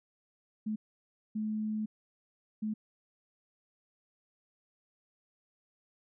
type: tone bursts at uneven times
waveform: sine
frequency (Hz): 215.2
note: A3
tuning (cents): -38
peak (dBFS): -31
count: 3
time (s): 0.66-0.76 / 1.35-1.86 / 2.62-2.74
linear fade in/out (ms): 10
effects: none